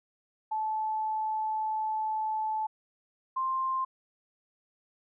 sine tone pair in turn, 869 / 1049.8 Hz, A5 / C6, -22 / +5 cents, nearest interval minor third, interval 327 cents, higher second, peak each -28 / -27 dBFS, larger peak second, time 0.51-2.67 / 3.36-3.85 s, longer first, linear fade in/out 10 ms, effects none

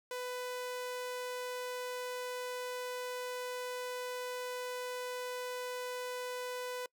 sawtooth tone, 498.2 Hz, B4, 15 cents sharp, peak -34 dBFS, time 0.11-6.86 s, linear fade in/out 2 ms, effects noise-tail reverb RT60 0.1 s tail -25 dB re dry

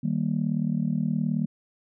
sine chord, Eb major, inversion none, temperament just, 155.56 / 194.45 / 233.3 Hz, Eb3 / G3 / Bb3, 0 / -14 / +2 cents, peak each -27 dBFS, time 0.03-1.46 s, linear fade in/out 10 ms, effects tanh soft clip ceiling -14 dBFS

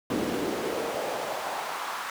brown noise with high-pass filter sweep, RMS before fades -31 dBFS, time 0.1-2.1 s, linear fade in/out 2 ms, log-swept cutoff 270 to 1200 Hz, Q 2, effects none

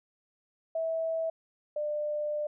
sine tone pair in turn, 651 / 597.3 Hz, E5 / D5, -22 / +29 cents, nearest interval minor second, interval 149 cents, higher first, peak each -28 / -29 dBFS, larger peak first, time 0.75-1.3 / 1.76-2.47 s, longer second, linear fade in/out 5 ms, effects none

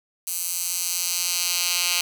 10% pulse tone with high-pass filter sweep, 176.2 Hz, F3, 16 cents sharp, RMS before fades -25 dBFS, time 0.27-2.01 s, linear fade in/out 2 ms, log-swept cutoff 8800 to 3200 Hz, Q 1, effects none

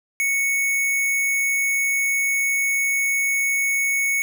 sine tone with sample-and-hold, 2217 Hz, C#7, in tune, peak -18 dBFS, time 0.2-4.22 s, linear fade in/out 0 ms, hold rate 8820 Hz, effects none

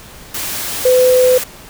sine tone in noise, 506 Hz, B4, 42 cents sharp, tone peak -7 dBFS, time 0.85-1.38 s, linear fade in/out 5 ms, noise white, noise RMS -22 dBFS, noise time 0.34-1.44 s, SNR +12 dB, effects pink hiss -37 dBFS RMS until 1.69 s

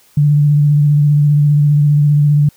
sine tone with vibrato, 146.83 Hz, D3, in tune, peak -7 dBFS, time 0.17-2.49 s, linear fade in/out 5 ms, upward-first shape triangle, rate 15 Hz, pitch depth 30 cents each way, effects white hiss -50 dBFS RMS until 2.56 s

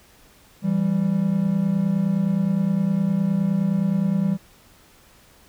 triangle tone pair together, 166.32 / 196 Hz, E3 / G3, +16 / 0 cents, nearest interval minor third, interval 284 cents, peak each -21 / -18 dBFS, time 0.62-4.38 s, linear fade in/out 50 ms, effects pink hiss -53 dBFS RMS until 5.48 s

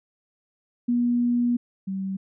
sine tone pair in turn, 241.2 / 192.22 Hz, B3 / G3, -41 / -34 cents, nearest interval major third, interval 393 cents, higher first, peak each -19 / -26 dBFS, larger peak first, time 0.88-1.57 / 1.87-2.17 s, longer first, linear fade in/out 10 ms, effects none

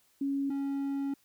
sine / triangle tone pair in turn, 277.2 / 277.2 Hz, C#4 / C#4, 0 / 0 cents, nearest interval unison, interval 0 cents, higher neither, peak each -28 dBFS, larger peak neither, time 0.21-0.5 / 0.5-1.14 s, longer second, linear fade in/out 5 ms, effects white hiss -68 dBFS RMS until 1.24 s

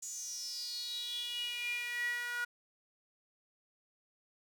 sawtooth tone with high-pass filter sweep, 482.4 Hz, B4, 41 cents flat, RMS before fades -39 dBFS, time 0.02-2.45 s, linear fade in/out 10 ms, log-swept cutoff 7000 to 1500 Hz, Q 9.9, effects none

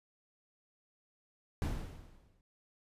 brown noise with exponential decay, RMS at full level -32 dBFS, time 1.62-2.41 s, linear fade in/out 1 ms, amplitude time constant 170 ms, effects resampled to 32000 Hz

